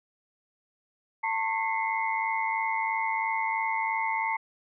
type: tone cluster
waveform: sine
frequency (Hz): 896 / 1088 / 2047 / 2150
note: A5 / C#6 / C7 / C7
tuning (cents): +31 / -33 / -38 / +47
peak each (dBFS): -28 / -36 / -33 / -33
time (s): 1.23-4.37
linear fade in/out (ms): 10
effects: none